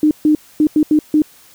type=tone bursts at uneven times; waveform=sine; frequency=304.4 Hz; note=D#4; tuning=38 cents flat; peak=-8 dBFS; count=6; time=0.03-0.11 / 0.25-0.35 / 0.6-0.67 / 0.76-0.83 / 0.91-0.99 / 1.14-1.22 s; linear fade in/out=2 ms; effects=white hiss -46 dBFS RMS until 1.54 s